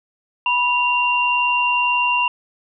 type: tone pair together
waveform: sine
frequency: 979.7 / 2771 Hz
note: B5 / F7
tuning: -14 / -14 cents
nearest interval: octave + tritone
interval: 1800 cents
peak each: -18 dBFS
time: 0.46-2.28 s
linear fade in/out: 2 ms
effects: none